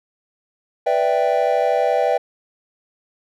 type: chord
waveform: triangle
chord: E minor seventh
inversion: second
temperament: equal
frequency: 493.9 / 587.3 / 659.3 / 784 Hz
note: B4 / D5 / E5 / G5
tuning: 0 / 0 / 0 / 0 cents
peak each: -19 dBFS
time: 0.86-2.18 s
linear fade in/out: 10 ms
effects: none